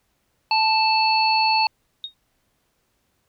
harmonic tone, 880 Hz, A5, in tune, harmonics 1 / 3 / 5, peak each -18 / -23 / -22 dBFS, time 0.51-1.67 s, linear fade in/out 2 ms
sine tone with exponential decay, 3729 Hz, A#7, in tune, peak -24 dBFS, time 2.04-2.14 s, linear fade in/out 1 ms, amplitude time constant 21 ms
effects pink hiss -69 dBFS RMS until 3.28 s

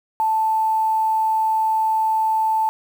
sine tone with quantisation, 880 Hz, A5, in tune, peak -16 dBFS, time 0.2-2.69 s, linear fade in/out 0 ms, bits 7, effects none

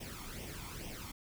pink noise with flanger, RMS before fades -45 dBFS, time 0-1.12 s, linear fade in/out 10 ms, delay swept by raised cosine 0.34 to 0.92 ms, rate 2.3 Hz, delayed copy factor +0.65, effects none

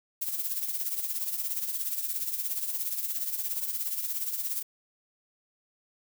violet noise with tremolo, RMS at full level -29 dBFS, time 0.21-4.63 s, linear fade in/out 10 ms, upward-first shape triangle, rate 17 Hz, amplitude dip 70%, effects none

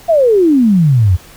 sine exponential sweep, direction down, 698.5 to 83.6 Hz, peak -6 dBFS, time 0.08-1.17 s, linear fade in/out 20 ms, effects pink hiss -39 dBFS RMS until 1.36 s

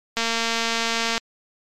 click train, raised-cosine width 0.2 ms, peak -6 dBFS, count 232, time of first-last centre 0.17-1.179 s, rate 229 Hz, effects MP3 96 kbps

